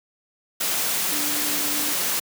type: tone in noise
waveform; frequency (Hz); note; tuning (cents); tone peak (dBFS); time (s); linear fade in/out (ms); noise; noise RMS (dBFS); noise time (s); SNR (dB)
sine; 293.7; D4; 0; -33; 1.11-1.93; 10; white; -24; 0.6-2.2; -12
effects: high-pass 150 Hz 12 dB/octave